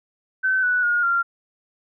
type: tone with pitch steps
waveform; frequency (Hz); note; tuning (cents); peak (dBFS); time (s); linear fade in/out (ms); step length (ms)
sine; 1529 / 1479.5 / 1431.6 / 1385.2; G6 / F#6 / F6 / F6; -44 / -1 / +42 / -15; -17; 0.43-1.23; 20; 200
effects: none